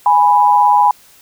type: tone pair together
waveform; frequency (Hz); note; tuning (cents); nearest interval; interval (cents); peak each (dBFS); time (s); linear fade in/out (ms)
sine; 828.3 / 987.8; G#5 / B5; -5 / 0; minor third; 305; -10; 0.06-0.91; 2
effects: white hiss -46 dBFS RMS until 1.21 s